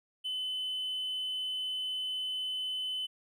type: tone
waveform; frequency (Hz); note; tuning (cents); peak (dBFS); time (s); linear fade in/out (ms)
triangle; 3028; F#7; +39; -30; 0.24-3.07; 20
effects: tanh soft clip ceiling -28 dBFS